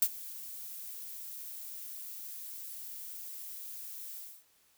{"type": "noise with ADSR envelope", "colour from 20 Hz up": "violet", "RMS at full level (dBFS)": -24, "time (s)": [0.02, 4.44], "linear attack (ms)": 4, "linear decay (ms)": 54, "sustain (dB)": -20, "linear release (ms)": 260, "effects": ["white hiss -68 dBFS RMS until 4.77 s"]}